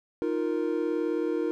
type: chord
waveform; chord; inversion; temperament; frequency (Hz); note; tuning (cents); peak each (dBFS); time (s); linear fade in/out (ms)
triangle; Eb suspended second; none; just; 311.1 / 350 / 466.7; Eb4 / F4 / Bb4; 0 / +4 / +2; -28; 0.22-1.51; 0
effects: none